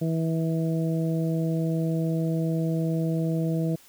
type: harmonic tone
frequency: 162.6 Hz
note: E3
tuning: 23 cents flat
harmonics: 1 / 2 / 3 / 4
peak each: -24 / -30 / -34 / -36 dBFS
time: 0.01-3.76 s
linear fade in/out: 10 ms
effects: white hiss -54 dBFS RMS until 3.88 s